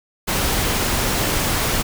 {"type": "noise", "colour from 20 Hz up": "pink", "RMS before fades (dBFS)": -20, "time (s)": [0.27, 1.83], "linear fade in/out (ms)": 20, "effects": []}